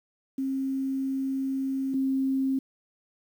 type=tone pair in turn; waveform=sine; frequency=268 / 267 Hz; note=C4 / C4; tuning=+42 / +35 cents; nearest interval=unison; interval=7 cents; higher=first; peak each=-26 / -23 dBFS; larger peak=second; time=0.38-1.94 / 1.94-2.59 s; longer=first; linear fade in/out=5 ms; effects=9-bit